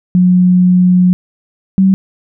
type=tone pair in turn; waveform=sine; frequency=181 / 191.22 Hz; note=F#3 / G3; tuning=-38 / -43 cents; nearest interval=minor second; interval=95 cents; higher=second; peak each=-5 dBFS; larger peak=neither; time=0.15-1.13 / 1.78-1.94 s; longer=first; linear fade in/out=0 ms; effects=none